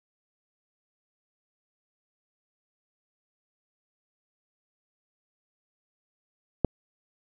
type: click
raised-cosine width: 2 ms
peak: -7 dBFS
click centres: 6.647 s
effects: none